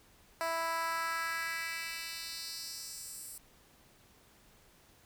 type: tone with high-pass filter sweep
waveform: 10% pulse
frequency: 329.6 Hz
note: E4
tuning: in tune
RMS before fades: -38 dBFS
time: 0.41-3.38 s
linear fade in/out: 0 ms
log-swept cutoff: 680 to 9700 Hz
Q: 1.9
effects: pink hiss -63 dBFS RMS until 5.05 s